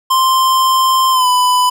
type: tone with pitch glide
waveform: square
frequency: 1046.5 to 998.1 Hz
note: C6 to B5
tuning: 0 to +18 cents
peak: -10 dBFS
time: 0.1-1.7 s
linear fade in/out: 10 ms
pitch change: -82 cents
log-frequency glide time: 1.11-1.27 s
effects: none